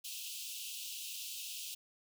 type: high-pass noise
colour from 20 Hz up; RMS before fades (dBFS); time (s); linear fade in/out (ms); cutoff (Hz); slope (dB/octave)
pink; -44; 0.04-1.75; 10; 2600; 96
effects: none

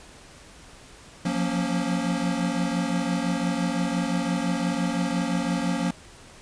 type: chord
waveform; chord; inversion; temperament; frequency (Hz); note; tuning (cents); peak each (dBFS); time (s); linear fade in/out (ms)
square; Gb major seventh; third; equal with one note detuned; 174.61 / 180.46 / 233.1 / 277.2; F3 / Gb3 / Bb3 / Db4; 0 / -43 / 0 / 0; -30; 1.25-5.91; 5
effects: pink hiss -48 dBFS RMS until 6.41 s + resampled to 22050 Hz

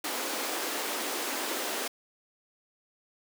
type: high-pass noise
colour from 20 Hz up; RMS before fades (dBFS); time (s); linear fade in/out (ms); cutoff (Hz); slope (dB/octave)
pink; -33; 0.04-1.88; 5; 260; 48
effects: none

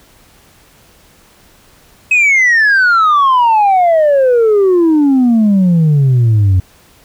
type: exponential sweep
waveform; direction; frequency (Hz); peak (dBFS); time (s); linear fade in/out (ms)
sine; down; 2565 to 89.9; -4; 2.11-6.6; 5
effects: tanh soft clip ceiling -5 dBFS + pink hiss -46 dBFS RMS until 7.04 s

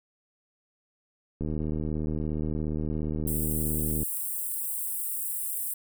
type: click train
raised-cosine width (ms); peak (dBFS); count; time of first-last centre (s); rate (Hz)
3; -19; 203; 1.41-4.03; 77.1
type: high-pass noise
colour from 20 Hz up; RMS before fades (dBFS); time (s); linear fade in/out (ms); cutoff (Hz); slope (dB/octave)
white; -32; 3.27-5.74; 5; 8000; 96
effects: none

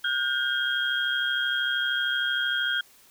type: tone cluster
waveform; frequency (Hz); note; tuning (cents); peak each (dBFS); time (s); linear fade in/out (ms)
sine; 1441 / 1574 / 3246; F#6 / G6 / G#7; -46 / +7 / -40; -28; 0.04-2.81; 5
effects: white hiss -56 dBFS RMS until 3.1 s

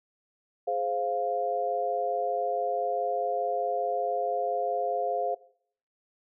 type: chord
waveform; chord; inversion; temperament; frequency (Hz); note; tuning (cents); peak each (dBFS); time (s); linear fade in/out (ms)
sine; F minor; first; just; 419.1 / 523.8 / 698.5; Ab4 / C5 / F5; +16 / +2 / 0; -33 / -31 / -28; 0.67-5.35; 10
effects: noise-tail reverb RT60 0.6 s tail -20 dB re dry

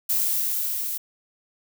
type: noise with level ramp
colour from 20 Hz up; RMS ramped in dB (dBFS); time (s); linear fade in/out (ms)
violet; -22 to -29; 0.09-0.98; 10
effects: none

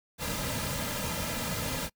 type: noise with comb filter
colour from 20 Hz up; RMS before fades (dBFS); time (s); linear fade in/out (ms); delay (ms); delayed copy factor
pink; -33; 0.18-1.9; 50; 2.7; -0.7
effects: noise-tail reverb RT60 0.1 s tail -26 dB re dry

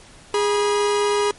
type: tone pair together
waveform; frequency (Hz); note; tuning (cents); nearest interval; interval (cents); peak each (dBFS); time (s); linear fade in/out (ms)
45% pulse; 412.1 / 968; G#4 / B5; -13 / -35; octave + minor third; 1478; -18 / -24; 0.34-1.31; 2
effects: pink hiss -46 dBFS RMS until 1.38 s + MP3 48 kbps

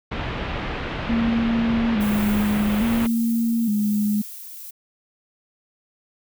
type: low-pass noise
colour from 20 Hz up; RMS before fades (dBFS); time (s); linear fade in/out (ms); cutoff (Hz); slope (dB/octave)
pink; -28; 0.11-3.07; 10; 3200; 24
type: tone with vibrato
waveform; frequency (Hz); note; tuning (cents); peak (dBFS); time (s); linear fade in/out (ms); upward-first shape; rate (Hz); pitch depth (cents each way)
sine; 219.1; A3; -7; -18; 1.09-4.22; 10; square; 0.58; 86
type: noise with tremolo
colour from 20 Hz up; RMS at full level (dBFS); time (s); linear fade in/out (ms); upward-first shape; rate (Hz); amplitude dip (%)
violet; -35; 2-4.71; 10; sine; 1.1; 30
effects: none

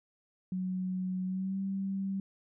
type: tone with pitch glide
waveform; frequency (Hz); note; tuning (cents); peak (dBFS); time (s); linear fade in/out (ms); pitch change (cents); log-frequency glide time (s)
sine; 185 to 194.2; F#3 to G3; 0 to -16; -31; 0.52-2.2; 2; +84; 1.25-1.6
effects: none

